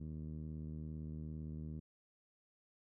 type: tone with low-pass filter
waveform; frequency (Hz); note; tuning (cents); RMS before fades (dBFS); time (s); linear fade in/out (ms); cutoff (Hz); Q
10% pulse; 77.7; D#2; -2; -45; 0-1.8; 10; 190; 1.2
effects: none